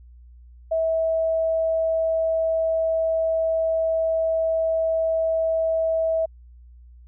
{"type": "tone", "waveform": "sine", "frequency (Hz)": 649, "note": "E5", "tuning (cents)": -27, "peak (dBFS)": -19, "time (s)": [0.71, 6.26], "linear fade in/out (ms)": 10, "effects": ["added 60 Hz sine -44 dBFS peak until 7.07 s"]}